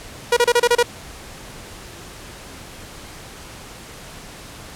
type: tone bursts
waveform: sawtooth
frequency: 479.9 Hz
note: B4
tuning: 50 cents flat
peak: -8 dBFS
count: 7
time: 0.32-0.829 s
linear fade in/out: 5 ms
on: 47 ms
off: 30 ms
effects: pink hiss -38 dBFS RMS until 4.75 s + low-pass 11000 Hz 12 dB/octave